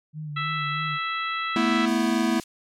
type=tone with vibrato; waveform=sine; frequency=150.3 Hz; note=D3; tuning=40 cents sharp; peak=-31 dBFS; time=0.13-0.99 s; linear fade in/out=50 ms; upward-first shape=sine; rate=3.2 Hz; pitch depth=53 cents each way
type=harmonic tone; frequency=659.3 Hz; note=E5; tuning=in tune; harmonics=2 / 3 / 4 / 5 / 6; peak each=-28 / -32 / -34 / -36 / -38 dBFS; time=0.36-1.86 s; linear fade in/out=10 ms
type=chord; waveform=square; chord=A suspended second; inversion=none; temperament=equal with one note detuned; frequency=220 / 244.7 / 329.6 Hz; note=A3 / B3 / E4; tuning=0 / -16 / 0 cents; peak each=-26 dBFS; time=1.56-2.4 s; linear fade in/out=2 ms
type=noise; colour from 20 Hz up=violet; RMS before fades=-31 dBFS; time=1.87-2.44 s; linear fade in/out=5 ms
effects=low-pass 6000 Hz 12 dB/octave